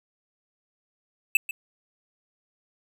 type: tone with echo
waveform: square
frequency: 2637 Hz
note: E7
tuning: in tune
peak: -16 dBFS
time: 1.35-1.37 s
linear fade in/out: 2 ms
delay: 140 ms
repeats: 1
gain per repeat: -14 dB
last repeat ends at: 1.51 s
effects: none